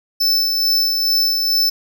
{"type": "tone with tremolo", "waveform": "square", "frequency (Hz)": 5280, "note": "E8", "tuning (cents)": 2, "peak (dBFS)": -13, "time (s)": [0.2, 1.7], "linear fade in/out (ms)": 10, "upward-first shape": "sine", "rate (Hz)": 2.3, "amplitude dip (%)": 35, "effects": []}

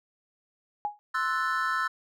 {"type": "tone with exponential decay", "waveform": "sine", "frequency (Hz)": 830.6, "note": "G#5", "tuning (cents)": 0, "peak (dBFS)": -23, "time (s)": [0.85, 0.99], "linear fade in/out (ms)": 0, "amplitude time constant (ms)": 30}
{"type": "chord", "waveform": "triangle", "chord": "F# half-diminished seventh", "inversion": "second", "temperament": "equal", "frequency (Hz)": [1046.5, 1318.5, 1480, 1760], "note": ["C6", "E6", "F#6", "A6"], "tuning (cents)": [0, 0, 0, 0], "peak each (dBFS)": [-31, -27, -30, -31], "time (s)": [1.14, 1.88], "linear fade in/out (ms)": 10}
{"effects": []}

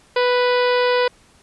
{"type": "harmonic tone", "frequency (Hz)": 493.9, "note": "B4", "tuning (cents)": 0, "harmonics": [1, 2, 3, 4, 5, 6, 7, 8, 9, 10], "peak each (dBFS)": [-16, -22, -26, -28, -30, -32, -33, -34, -35, -36], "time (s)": [0.16, 1.08], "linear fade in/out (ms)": 5, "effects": ["pink hiss -53 dBFS RMS until 1.42 s", "resampled to 24000 Hz"]}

